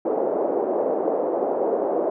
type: band-pass noise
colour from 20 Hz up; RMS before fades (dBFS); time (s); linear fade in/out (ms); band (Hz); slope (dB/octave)
pink; -23; 0.05-2.1; 5; 370 to 670; 24
effects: none